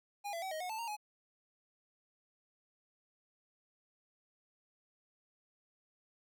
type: tone with pitch steps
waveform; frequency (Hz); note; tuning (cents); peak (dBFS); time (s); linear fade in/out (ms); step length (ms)
square; 816 / 673 / 761 / 627 / 728 / 879 / 927 / 841; G#5 / E5 / F#5 / D#5 / F#5 / A5 / A#5 / G#5; -31 / +36 / +48 / +13 / -28 / -2 / -10 / +22; -39; 0.24-0.968; 20; 91
effects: 13-bit